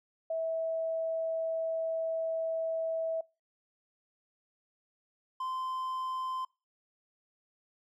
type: tone pair in turn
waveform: sine / triangle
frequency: 651 / 1035.5 Hz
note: E5 / C6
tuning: -22 / -18 cents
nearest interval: minor sixth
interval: 804 cents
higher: second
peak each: -30 / -31 dBFS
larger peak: first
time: 0.3-3.21 / 5.4-6.45 s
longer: first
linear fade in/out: 5 ms
effects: noise-tail reverb RT60 0.3 s tail -25 dB re dry